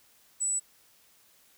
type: tone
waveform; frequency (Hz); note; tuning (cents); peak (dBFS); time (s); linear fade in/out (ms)
sine; 7902; B8; 0; -26; 0.4-0.6; 20
effects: white hiss -62 dBFS RMS until 1.57 s